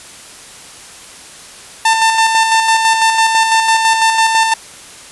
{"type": "tone with tremolo", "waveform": "sawtooth", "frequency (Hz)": 895, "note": "A5", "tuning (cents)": 29, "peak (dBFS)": -4, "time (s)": [1.85, 4.54], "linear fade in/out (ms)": 5, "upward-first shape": "square", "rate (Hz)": 6, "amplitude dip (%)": 40, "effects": ["white hiss -35 dBFS RMS until 5.11 s", "resampled to 24000 Hz"]}